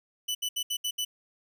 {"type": "tone bursts at uneven times", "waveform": "sawtooth", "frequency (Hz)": 2981, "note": "F#7", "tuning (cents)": 12, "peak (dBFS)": -25, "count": 6, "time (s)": [[0.28, 0.35], [0.42, 0.49], [0.56, 0.63], [0.7, 0.77], [0.84, 0.91], [0.98, 1.05]], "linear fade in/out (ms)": 10, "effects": []}